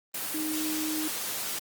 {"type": "tone in noise", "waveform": "sine", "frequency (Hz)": 310.8, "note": "D#4", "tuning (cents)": -2, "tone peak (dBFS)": -30, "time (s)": [0.34, 1.08], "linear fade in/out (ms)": 5, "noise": "white", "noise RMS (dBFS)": -33, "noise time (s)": [0.14, 1.59], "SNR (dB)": 0, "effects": ["high-pass 150 Hz 12 dB/octave", "Opus 24 kbps"]}